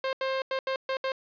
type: tone bursts at uneven times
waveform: sawtooth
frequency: 530 Hz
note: C5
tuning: 22 cents sharp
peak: -23 dBFS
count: 6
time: 0.04-0.13 / 0.21-0.42 / 0.51-0.59 / 0.67-0.76 / 0.89-0.97 / 1.04-1.12 s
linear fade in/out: 2 ms
effects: resampled to 11025 Hz + 9-bit